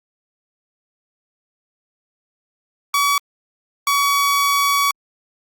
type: tone pair in turn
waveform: sawtooth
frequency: 1137 / 1131 Hz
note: C#6 / C#6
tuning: +44 / +34 cents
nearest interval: unison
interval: 10 cents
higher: first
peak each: -11 dBFS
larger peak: neither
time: 2.94-3.18 / 3.87-4.91 s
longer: second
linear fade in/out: 2 ms
effects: Opus 48 kbps